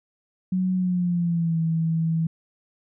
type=tone with pitch glide; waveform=sine; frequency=185 to 162.92 Hz; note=F#3 to E3; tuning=0 to -20 cents; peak=-20 dBFS; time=0.52-2.27 s; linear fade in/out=5 ms; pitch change=-220 cents; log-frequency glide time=0.75-1.59 s; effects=none